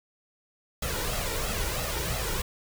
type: noise with flanger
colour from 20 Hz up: pink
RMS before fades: -30 dBFS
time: 0.82-2.42 s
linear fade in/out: 5 ms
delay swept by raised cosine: 1.5 to 2.14 ms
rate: 3 Hz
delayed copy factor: +0.65
effects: none